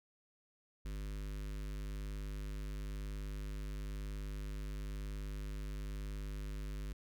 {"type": "tone with notch filter", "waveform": "square", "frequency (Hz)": 50.5, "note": "G#1", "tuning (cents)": -48, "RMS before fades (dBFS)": -42, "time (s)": [0.85, 6.93], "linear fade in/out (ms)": 5, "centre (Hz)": 760, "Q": 0.96, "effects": []}